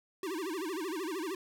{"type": "tone with vibrato", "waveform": "square", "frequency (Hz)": 347.4, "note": "F4", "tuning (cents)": -9, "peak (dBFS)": -35, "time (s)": [0.23, 1.35], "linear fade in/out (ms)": 2, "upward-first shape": "sine", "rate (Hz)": 13, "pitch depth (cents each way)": 230, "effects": []}